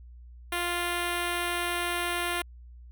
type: tone with notch filter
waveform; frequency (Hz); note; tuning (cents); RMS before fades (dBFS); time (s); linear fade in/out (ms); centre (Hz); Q
5% pulse; 349.2; F4; 0; -30; 0.52-2.42; 5; 4800; 1.4
effects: added 60 Hz sine -45 dBFS peak until 2.91 s